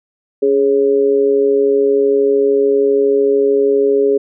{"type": "tone with amplitude modulation", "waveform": "sine", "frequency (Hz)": 415.3, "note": "G#4", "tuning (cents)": 0, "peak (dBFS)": -6, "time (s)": [0.42, 4.18], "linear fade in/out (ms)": 10, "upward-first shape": "sine", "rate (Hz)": 133, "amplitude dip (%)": 75, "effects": []}